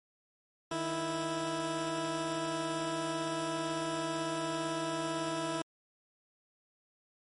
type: tone pair together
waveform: 15% pulse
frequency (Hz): 155.58 / 329.1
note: D#3 / E4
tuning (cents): 0 / -3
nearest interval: octave + minor second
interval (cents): 1297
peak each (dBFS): -34 / -27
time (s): 0.71-5.62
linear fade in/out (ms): 5
effects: MP3 48 kbps